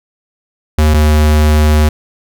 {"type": "tone pair in turn", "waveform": "square", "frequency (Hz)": [76.7, 76.04], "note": ["D#2", "D#2"], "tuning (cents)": [-24, -39], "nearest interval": "unison", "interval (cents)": 15, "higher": "first", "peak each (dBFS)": -7, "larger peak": "neither", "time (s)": [[0.78, 0.94], [0.94, 1.89]], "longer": "second", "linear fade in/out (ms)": 5, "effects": []}